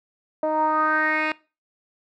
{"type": "tone with low-pass filter sweep", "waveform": "10% pulse", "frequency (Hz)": 310, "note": "D#4", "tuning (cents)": -6, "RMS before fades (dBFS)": -22, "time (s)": [0.43, 1.32], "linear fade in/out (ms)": 2, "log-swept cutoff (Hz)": [690, 2800], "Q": 4.8, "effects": ["noise-tail reverb RT60 0.3 s tail -21 dB re dry"]}